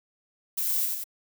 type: noise with echo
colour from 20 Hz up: violet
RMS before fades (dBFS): -28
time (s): 0.57-0.86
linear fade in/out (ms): 10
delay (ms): 91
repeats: 2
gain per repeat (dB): -3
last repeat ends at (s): 1.042
effects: none